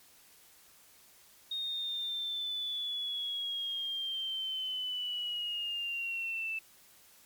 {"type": "linear sweep", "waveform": "sine", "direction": "down", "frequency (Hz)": [3716, 2637], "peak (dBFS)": -33, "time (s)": [1.51, 6.59], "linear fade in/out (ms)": 5, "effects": ["white hiss -60 dBFS RMS until 7.25 s", "MP3 96 kbps"]}